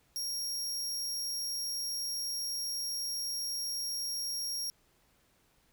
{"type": "tone", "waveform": "sawtooth", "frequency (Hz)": 5588, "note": "F8", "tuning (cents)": 0, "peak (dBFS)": -31, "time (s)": [0.16, 4.7], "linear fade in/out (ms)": 0, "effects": ["pink hiss -69 dBFS RMS until 5.72 s"]}